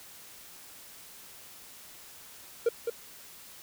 triangle tone with echo, 467.5 Hz, A#4, 5 cents sharp, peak -19 dBFS, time 2.66-2.69 s, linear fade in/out 5 ms, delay 210 ms, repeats 1, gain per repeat -6 dB, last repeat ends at 2.9 s, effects white hiss -50 dBFS RMS until 3.62 s

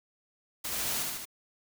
white noise with echo, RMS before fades -35 dBFS, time 0.64-1.03 s, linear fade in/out 10 ms, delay 75 ms, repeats 3, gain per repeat -2 dB, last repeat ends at 1.255 s, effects none

